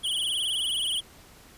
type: tone with vibrato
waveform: square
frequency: 3136 Hz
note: G7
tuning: in tune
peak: -26 dBFS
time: 0.03-1.01 s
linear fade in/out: 20 ms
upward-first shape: triangle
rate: 19 Hz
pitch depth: 150 cents each way
effects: pink hiss -52 dBFS RMS until 1.57 s + resampled to 32000 Hz